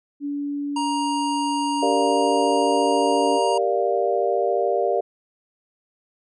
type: tone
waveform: sine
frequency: 286.7 Hz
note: D4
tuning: 42 cents flat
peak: -24 dBFS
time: 0.2-3.4 s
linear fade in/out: 50 ms
type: harmonic tone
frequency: 940 Hz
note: A#5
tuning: 14 cents sharp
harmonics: 1 / 3 / 5 / 7 / 9 / 10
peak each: -23 / -33 / -37 / -40 / -42 / -43 dBFS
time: 0.76-3.58 s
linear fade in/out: 5 ms
type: chord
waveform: sine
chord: G minor seventh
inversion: none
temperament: equal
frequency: 392 / 466.2 / 587.3 / 698.5 Hz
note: G4 / Bb4 / D5 / F5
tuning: 0 / 0 / 0 / 0 cents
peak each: -24 dBFS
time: 1.82-5.01 s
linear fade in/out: 10 ms
effects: none